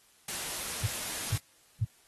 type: noise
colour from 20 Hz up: white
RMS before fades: -36 dBFS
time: 0.28-1.38 s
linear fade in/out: 5 ms
type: tone bursts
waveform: sine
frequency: 108.3 Hz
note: A2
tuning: 27 cents flat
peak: -24 dBFS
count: 3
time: 0.83-1.85 s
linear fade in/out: 10 ms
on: 40 ms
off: 450 ms
effects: white hiss -63 dBFS RMS until 2.07 s + AAC 32 kbps